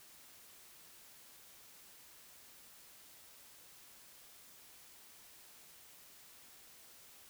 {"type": "silence", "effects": ["white hiss -59 dBFS RMS until 7.29 s"]}